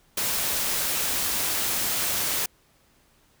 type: noise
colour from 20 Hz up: white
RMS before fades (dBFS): -26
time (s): 0.17-2.46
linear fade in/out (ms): 5
effects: pink hiss -62 dBFS RMS until 3.4 s